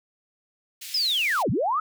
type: high-pass noise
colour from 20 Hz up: pink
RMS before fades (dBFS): -38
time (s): 0.81-1.43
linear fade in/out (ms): 10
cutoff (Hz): 2500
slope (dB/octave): 24
type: linear two-way sweep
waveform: sine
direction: down then up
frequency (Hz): 5250 to 92.5 to 1319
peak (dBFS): -21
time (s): 0.94-1.8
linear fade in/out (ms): 5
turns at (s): 1.5
effects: none